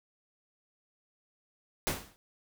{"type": "noise with exponential decay", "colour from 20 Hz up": "pink", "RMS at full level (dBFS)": -28, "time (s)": [1.87, 2.16], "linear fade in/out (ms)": 0, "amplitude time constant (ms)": 63, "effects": []}